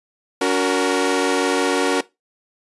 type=chord; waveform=sawtooth; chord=F# major; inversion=second; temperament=equal with one note detuned; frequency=283.8 / 370 / 466.2 Hz; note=C#4 / F#4 / A#4; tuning=+41 / 0 / 0 cents; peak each=-17 dBFS; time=0.41-2.01 s; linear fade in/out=5 ms; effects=noise-tail reverb RT60 0.2 s tail -19 dB re dry + resampled to 24000 Hz